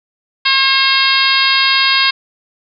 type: harmonic tone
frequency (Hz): 538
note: C5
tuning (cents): +48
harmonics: 2 / 3 / 4 / 5 / 6 / 7 / 8 / 9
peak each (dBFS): -18 / -18 / -18 / -18 / -18 / -18 / -18 / -18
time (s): 0.45-2.11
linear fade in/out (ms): 10
effects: none